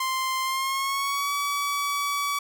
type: tone with pitch glide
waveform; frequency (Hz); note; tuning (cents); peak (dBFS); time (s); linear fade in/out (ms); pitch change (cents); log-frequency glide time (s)
sawtooth; 1046.5 to 1141.2; C6 to C#6; 0 to +50; -21; 0-2.39; 5; +150; 0.43-1.32
effects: none